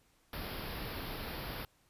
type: band-stop noise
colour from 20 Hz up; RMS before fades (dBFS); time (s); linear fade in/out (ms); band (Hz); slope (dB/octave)
pink; -41; 0.33-1.65; 2; 5200 to 11000; 96
effects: pink hiss -70 dBFS RMS until 1.89 s + resampled to 32000 Hz